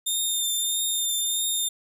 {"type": "tone with vibrato", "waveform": "15% pulse", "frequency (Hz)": 3626, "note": "A#7", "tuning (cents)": -49, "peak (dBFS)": -17, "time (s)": [0.06, 1.69], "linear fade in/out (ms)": 10, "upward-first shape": "triangle", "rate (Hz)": 1.6, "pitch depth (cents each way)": 26, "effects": []}